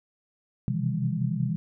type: tone cluster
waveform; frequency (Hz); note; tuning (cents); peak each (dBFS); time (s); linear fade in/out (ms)
sine; 126.3 / 131.6 / 158 / 168.7 / 201.9; B2 / C3 / D#3 / E3 / G#3; +39 / +10 / +27 / +40 / -49; -31; 0.68-1.56; 0
effects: none